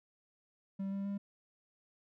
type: tone with pitch steps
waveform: triangle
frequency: 194.8 / 197.29 / 199.81 Hz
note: G3 / G3 / G3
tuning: -11 / +11 / +33 cents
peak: -33 dBFS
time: 0.79-1.18 s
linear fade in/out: 10 ms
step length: 130 ms
effects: none